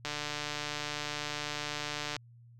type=click train; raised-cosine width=0.2 ms; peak=-18 dBFS; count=314; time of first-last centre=0.05-2.165 s; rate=148 Hz; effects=added 118 Hz sine -53 dBFS peak until 2.59 s